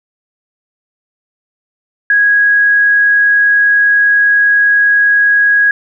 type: tone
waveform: sine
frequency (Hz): 1655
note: G#6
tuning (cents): -6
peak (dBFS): -6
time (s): 2.1-5.71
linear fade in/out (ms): 2
effects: none